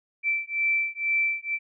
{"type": "beating tone pair", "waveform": "sine", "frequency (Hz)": [2332, 2334.1], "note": ["D7", "D7"], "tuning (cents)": [-13, -11], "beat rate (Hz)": 2.1, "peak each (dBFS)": -26, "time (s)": [0.23, 1.59], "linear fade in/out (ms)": 50, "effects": []}